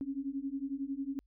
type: beating tone pair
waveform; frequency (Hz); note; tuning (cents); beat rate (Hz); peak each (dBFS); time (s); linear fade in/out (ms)
sine; 268.5 / 279.5; C4 / C#4; +45 / +14; 11; -38 / -37; 0.01-1.19; 0
effects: added 50 Hz sine -66 dBFS peak until 1.26 s

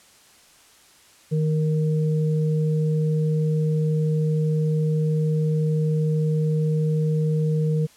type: tone pair together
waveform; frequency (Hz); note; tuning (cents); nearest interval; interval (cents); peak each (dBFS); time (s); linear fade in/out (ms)
sine; 155.58 / 466.2; D#3 / A#4; 0 / 0; octave + perfect fifth; 1900; -19 / -28; 1.31-7.87; 20
effects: white hiss -53 dBFS RMS until 7.96 s + low-pass 10000 Hz 12 dB/octave

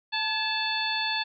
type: harmonic tone with a mistuned harmonic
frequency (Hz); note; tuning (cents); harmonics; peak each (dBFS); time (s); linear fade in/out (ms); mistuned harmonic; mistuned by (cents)
880; A5; 0; 1 / 2 / 3 / 4 / 5; -32 / -32 / -32 / -32 / -32; 0.12-1.24; 20; 2; -54
effects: none

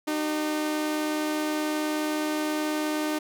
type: tone pair together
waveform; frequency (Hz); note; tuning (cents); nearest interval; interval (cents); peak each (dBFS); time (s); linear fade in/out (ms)
sawtooth; 305.1 / 384.1; D#4 / G4; -34 / -35; major third; 399; -22 / -32; 0.07-3.19; 10
effects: none

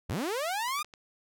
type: linear sweep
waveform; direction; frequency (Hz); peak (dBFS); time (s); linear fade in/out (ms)
sawtooth; up; 60.2 to 1244.5; -26; 0.09-0.83; 10
type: clicks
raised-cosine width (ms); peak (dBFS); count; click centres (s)
0.2; -30; 4; 0.683 / 0.792 / 0.846 / 0.938
effects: none

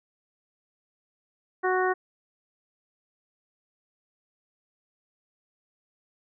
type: harmonic tone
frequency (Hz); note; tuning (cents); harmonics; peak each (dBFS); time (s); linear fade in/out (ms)
370; F#4; 0; 1 / 2 / 3 / 4 / 5; -25 / -28 / -30 / -31 / -32; 1.63-1.94; 20
effects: none

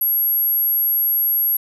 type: tone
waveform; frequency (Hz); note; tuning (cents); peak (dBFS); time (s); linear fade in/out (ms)
sine; 11530; F#9; -46; -15; 0.01-1.57; 5
effects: none

